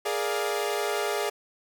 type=chord; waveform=sawtooth; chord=Bb dominant seventh; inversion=third; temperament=equal; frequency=415.3 / 466.2 / 587.3 / 698.5 Hz; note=Ab4 / Bb4 / D5 / F5; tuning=0 / 0 / 0 / 0 cents; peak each=-25 / -30 / -29 / -30 dBFS; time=0.05-1.3 s; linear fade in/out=10 ms; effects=none